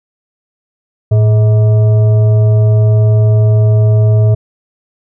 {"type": "tone with frequency modulation", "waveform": "sine", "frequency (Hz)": 110.1, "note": "A2", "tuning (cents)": 2, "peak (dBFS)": -5, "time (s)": [1.11, 4.35], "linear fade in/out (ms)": 10, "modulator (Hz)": 531, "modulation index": 0.33, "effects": []}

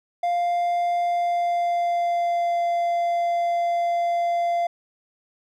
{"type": "tone with pitch glide", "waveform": "triangle", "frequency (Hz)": [698.5, 690.1], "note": ["F5", "F5"], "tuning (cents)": [0, -21], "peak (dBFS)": -18, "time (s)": [0.23, 4.67], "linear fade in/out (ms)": 5, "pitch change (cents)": -21, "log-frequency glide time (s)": [1.01, 2.63], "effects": []}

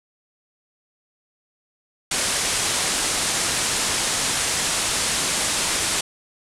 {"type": "low-pass noise", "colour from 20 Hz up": "white", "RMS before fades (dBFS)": -23, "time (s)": [2.11, 6.01], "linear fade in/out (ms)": 5, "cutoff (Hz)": 10000, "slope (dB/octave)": 48, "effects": []}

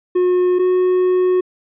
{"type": "tone pair in turn", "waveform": "triangle", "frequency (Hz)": [361.4, 366], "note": ["F#4", "F#4"], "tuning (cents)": [-41, -19], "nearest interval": "unison", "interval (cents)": 22, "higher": "second", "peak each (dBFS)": -10, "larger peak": "neither", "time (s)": [[0.15, 0.59], [0.59, 1.41]], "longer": "second", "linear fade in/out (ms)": 10, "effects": ["resampled to 8000 Hz"]}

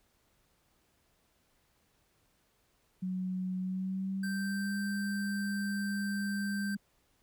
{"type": "tone with pitch glide", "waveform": "sine", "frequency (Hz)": [185, 201.7], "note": ["F#3", "G3"], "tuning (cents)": [0, 50], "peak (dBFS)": -32, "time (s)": [3.02, 6.77], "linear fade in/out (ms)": 10, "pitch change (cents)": 150, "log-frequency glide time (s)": [3.6, 4.79]}
{"type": "tone", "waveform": "square", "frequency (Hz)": 1564, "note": "G6", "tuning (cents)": -4, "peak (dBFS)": -39, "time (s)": [4.23, 6.75], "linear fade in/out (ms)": 5}
{"effects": ["pink hiss -72 dBFS RMS until 7.22 s"]}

